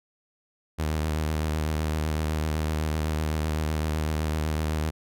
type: tone with vibrato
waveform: sawtooth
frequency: 77.5 Hz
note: D#2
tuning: 6 cents flat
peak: -21 dBFS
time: 0.78-4.91 s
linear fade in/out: 20 ms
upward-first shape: triangle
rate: 7.9 Hz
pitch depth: 41 cents each way
effects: none